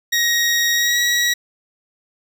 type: tone with pitch glide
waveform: 20% pulse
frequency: 1884 to 1918 Hz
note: A#6 to A#6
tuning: +18 to +49 cents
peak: -10 dBFS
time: 0.12-1.34 s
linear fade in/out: 10 ms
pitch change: +31 cents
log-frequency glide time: 0.73-0.99 s
effects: none